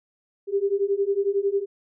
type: beating tone pair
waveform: sine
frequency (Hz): 392 / 403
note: G4 / G4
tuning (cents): 0 / +48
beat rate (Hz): 11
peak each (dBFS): -24 / -23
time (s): 0.47-1.66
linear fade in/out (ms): 50
effects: none

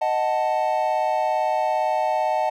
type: chord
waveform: triangle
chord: D# diminished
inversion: none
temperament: equal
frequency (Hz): 622.3 / 740 / 880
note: D#5 / F#5 / A5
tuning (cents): 0 / 0 / 0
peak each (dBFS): -22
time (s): 0.01-2.5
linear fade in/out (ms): 10
effects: none

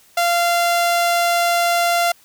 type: tone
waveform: sawtooth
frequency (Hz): 691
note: F5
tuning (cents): -19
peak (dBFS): -11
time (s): 0.17-2.12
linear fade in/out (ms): 5
effects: white hiss -52 dBFS RMS until 2.24 s

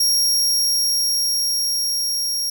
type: tone with level ramp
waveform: sawtooth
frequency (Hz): 5588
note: F8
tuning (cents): 0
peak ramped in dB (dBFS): -12 to -18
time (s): 0-2.5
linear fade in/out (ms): 5
effects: none

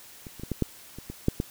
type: clicks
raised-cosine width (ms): 3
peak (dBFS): -27 / -29 / -22 / -15 / -10 / -26 / -23 / -8 / -13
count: 9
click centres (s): 0.268 / 0.397 / 0.435 / 0.517 / 0.623 / 0.986 / 1.1 / 1.284 / 1.401
effects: white hiss -49 dBFS RMS until 1.5 s

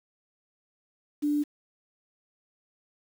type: tone with quantisation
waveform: sine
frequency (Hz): 294.2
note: D4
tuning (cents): +3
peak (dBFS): -23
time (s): 1.22-1.44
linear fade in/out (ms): 20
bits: 8
effects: none

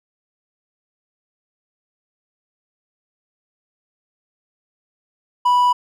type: tone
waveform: triangle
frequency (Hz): 984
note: B5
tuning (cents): -7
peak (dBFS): -10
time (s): 5.45-5.73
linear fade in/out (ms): 10
effects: none

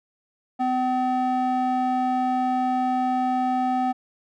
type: tone with band-pass filter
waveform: square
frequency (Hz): 254.2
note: C4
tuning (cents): -50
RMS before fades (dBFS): -23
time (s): 0.59-3.93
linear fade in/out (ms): 20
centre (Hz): 610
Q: 7
effects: none

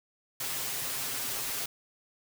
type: noise with comb filter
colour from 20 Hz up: white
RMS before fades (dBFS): -34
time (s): 0.4-1.66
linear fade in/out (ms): 5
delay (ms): 7.5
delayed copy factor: +1
effects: none

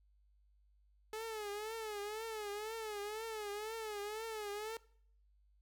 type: tone with vibrato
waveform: sawtooth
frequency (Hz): 428.7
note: A4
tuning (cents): -45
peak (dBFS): -37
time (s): 1.13-4.77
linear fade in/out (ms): 2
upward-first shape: triangle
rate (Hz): 2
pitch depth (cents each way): 110
effects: noise-tail reverb RT60 0.6 s tail -21 dB re dry + added 50 Hz sine -67 dBFS peak until 5.61 s

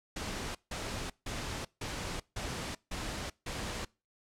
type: noise bursts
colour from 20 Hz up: pink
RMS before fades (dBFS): -38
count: 7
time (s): 0.16-3.85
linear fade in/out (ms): 5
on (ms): 390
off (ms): 160
effects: noise-tail reverb RT60 0.3 s tail -24 dB re dry + low-pass 8000 Hz 12 dB/octave

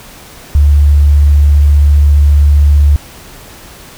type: tone with vibrato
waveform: sine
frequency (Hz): 72.6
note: D2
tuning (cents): -19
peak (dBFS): -3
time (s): 0.55-2.96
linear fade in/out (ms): 0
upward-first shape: sine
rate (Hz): 15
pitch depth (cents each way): 10
effects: pink hiss -34 dBFS RMS until 3.97 s

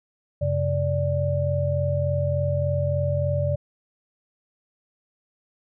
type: tone cluster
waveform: sine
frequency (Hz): 92.6 / 136 / 583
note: F#2 / C#3 / D5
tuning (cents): +2 / -33 / -13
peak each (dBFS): -25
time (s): 0.41-3.56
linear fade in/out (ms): 10
effects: none

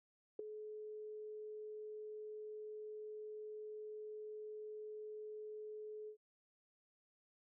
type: tone with ADSR envelope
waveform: sine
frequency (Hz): 427.2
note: G#4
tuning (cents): +49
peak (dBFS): -35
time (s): 0.39-6.17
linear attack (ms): 4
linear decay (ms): 6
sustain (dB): -11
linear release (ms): 89
effects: none

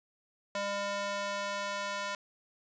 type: tone with high-pass filter sweep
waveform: square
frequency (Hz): 201.2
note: G3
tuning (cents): +45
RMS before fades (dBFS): -35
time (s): 0.55-2.15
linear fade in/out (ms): 2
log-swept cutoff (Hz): 580 to 940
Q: 1.1
effects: resampled to 16000 Hz + 10-bit

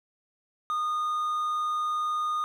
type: tone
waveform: triangle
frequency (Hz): 1227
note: D#6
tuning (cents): -25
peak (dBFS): -24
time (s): 0.7-2.44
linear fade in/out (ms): 0
effects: none

